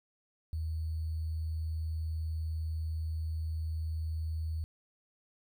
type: tone with sample-and-hold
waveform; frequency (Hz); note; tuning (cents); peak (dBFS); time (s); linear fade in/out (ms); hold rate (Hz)
sine; 79.8; D#2; +44; -32; 0.53-4.64; 0; 4410
effects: none